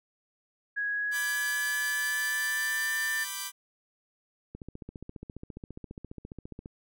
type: tone with pitch glide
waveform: sine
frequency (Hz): 1661.2 to 1780.4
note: G#6 to A6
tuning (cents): 0 to +20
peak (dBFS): -28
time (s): 0.76-3.25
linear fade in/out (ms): 20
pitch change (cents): +120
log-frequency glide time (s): 0.9-2.91
type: chord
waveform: 5% pulse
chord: G major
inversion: first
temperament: equal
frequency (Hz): 987.8 / 1174.7 / 1568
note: B5 / D6 / G6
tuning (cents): 0 / 0 / 0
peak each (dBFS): -27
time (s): 1.11-3.52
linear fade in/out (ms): 50
type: click train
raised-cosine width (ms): 3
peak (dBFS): -28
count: 32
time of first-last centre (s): 4.55-6.659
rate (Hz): 14.7
effects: none